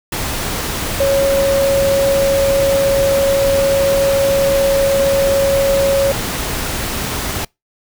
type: tone in noise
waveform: sine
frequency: 551 Hz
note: C#5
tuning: 11 cents flat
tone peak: -11 dBFS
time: 1-6.12 s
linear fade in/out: 5 ms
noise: pink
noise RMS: -21 dBFS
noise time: 0.12-7.45 s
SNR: +7 dB
effects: noise-tail reverb RT60 0.2 s tail -26 dB re dry